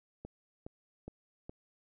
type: click train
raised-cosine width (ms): 2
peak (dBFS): -30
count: 4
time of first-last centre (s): 0.25-1.495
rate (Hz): 2.41
effects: none